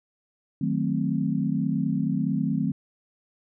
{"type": "chord", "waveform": "sine", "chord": "D# diminished seventh", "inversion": "none", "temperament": "equal", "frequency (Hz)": [155.56, 185, 220, 261.6], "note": ["D#3", "F#3", "A3", "C4"], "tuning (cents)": [0, 0, 0, 0], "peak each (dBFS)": -28, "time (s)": [0.61, 2.72], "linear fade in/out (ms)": 5, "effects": []}